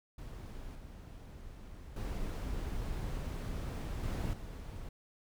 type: noise with level steps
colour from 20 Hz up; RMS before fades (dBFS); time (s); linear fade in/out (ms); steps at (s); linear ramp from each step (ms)
brown; -45 / -49 / -38 / -35 / -44; 0.18-4.89; 5; 0.75 / 1.96 / 4.03 / 4.33; 5
effects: none